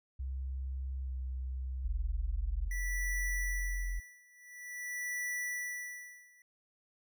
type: tone with pitch glide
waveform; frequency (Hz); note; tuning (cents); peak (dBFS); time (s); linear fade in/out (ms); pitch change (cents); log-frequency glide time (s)
sine; 65.9 to 64.39; C2 to C2; +13 to -27; -35; 0.19-2.68; 10; -40; 1.04-1.09
type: tone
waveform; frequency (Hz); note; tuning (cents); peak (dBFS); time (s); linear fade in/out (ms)
sine; 43.65; F1; 0; -33; 1.84-4; 10
type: tone with tremolo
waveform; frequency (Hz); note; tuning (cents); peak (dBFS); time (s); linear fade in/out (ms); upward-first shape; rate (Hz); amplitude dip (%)
square; 1963; B6; -11; -35; 2.71-6.42; 2; sine; 0.48; 95
effects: none